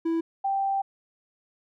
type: tone pair in turn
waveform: triangle / sine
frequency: 329.6 / 783.9 Hz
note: E4 / G5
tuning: 0 / 0 cents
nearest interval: octave + minor third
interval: 1500 cents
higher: second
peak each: -21 / -23 dBFS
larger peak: first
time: 0.05-0.21 / 0.44-0.82 s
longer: second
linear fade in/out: 10 ms
effects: none